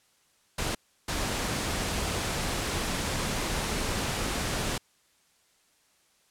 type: noise bursts at uneven times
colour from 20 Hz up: pink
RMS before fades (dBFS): -30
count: 2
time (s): 0.58-0.75 / 1.08-4.78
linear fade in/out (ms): 5
effects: white hiss -66 dBFS RMS until 6.3 s + low-pass 10000 Hz 12 dB/octave